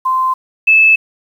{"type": "tone pair in turn", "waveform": "sine", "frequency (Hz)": [1038, 2616], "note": ["C6", "E7"], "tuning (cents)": [-14, -14], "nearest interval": "octave + major third", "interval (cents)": 1600, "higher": "second", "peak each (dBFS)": [-11, -5], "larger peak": "second", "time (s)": [[0.05, 0.34], [0.67, 0.96]], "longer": "neither", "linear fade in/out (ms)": 10, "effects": ["7-bit"]}